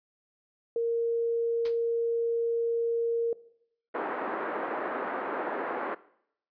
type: tone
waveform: sine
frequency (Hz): 464.5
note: A#4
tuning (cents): -6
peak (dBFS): -25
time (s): 0.76-3.33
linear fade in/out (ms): 2
type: noise with exponential decay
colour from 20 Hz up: white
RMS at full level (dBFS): -34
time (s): 1.65-1.77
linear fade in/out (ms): 5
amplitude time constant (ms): 25
type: band-pass noise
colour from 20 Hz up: pink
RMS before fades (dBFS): -33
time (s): 3.94-5.95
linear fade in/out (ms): 10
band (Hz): 320 to 1600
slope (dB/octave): 24
effects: noise-tail reverb RT60 0.7 s tail -19 dB re dry + resampled to 11025 Hz